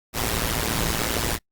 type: noise with amplitude modulation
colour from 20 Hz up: pink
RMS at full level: -21 dBFS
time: 0.13-1.39 s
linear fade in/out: 50 ms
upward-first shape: sine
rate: 114 Hz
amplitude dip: 85%
effects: noise-tail reverb RT60 0.1 s tail -24 dB re dry + Opus 48 kbps